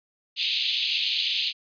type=band-pass noise; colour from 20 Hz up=white; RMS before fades=-26 dBFS; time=0.36-1.53 s; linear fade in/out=50 ms; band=2600 to 4300 Hz; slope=48 dB/octave; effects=resampled to 11025 Hz